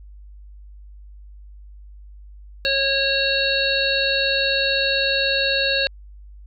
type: harmonic tone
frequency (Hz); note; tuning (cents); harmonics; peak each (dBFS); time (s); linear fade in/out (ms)
547; C#5; -23; 1 / 3 / 5 / 7 / 8; -24 / -24 / -24 / -24 / -24; 2.65-5.87; 0
effects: added 50 Hz sine -39 dBFS peak until 6.46 s